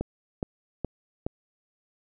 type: click train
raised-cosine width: 2 ms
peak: -15 dBFS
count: 4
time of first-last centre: 0.01-1.265 s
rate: 2.39 Hz
effects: none